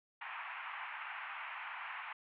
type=band-pass noise; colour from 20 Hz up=pink; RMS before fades=-45 dBFS; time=0.21-2.13 s; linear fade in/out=5 ms; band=830 to 2700 Hz; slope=48 dB/octave; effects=none